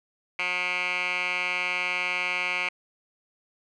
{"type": "tone with band-pass filter", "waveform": "10% pulse", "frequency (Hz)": 180, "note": "F#3", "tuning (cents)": -47, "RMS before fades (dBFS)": -28, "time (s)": [0.39, 2.69], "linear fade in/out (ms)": 2, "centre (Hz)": 2200, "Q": 6.2, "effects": ["resampled to 22050 Hz"]}